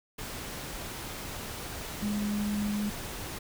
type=tone in noise; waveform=sine; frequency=207.2 Hz; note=G#3; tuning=4 cents flat; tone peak=-28 dBFS; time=2.02-2.9 s; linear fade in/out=10 ms; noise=pink; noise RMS=-39 dBFS; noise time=0.18-3.39 s; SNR=+8 dB; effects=none